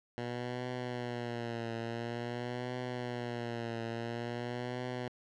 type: tone with vibrato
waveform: 10% pulse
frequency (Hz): 120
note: B2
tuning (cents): -49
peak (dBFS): -28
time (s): 0.18-5.08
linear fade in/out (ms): 0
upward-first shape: triangle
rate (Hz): 0.48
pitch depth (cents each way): 80
effects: low-pass 4000 Hz 12 dB/octave